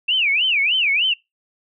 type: tone with vibrato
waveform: sine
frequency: 2604 Hz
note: E7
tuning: 22 cents flat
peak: -15 dBFS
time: 0.08-1.14 s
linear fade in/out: 10 ms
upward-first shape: sine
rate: 3.3 Hz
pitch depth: 300 cents each way
effects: noise-tail reverb RT60 0.2 s tail -24 dB re dry